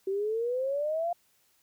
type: exponential sweep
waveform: sine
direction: up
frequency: 379.6 to 704 Hz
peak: -27 dBFS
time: 0.07-1.13 s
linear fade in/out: 5 ms
effects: white hiss -68 dBFS RMS until 1.62 s